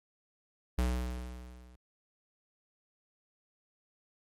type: tone with level ramp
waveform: square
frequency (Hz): 61.74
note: B1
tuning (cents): 0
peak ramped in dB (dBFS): -26 to -55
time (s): 0.78-1.76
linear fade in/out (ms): 5
effects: MP3 64 kbps